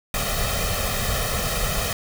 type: noise with comb filter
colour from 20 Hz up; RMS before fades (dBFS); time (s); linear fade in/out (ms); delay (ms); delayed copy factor
pink; -24; 0.14-1.93; 2; 1.6; +0.9
effects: none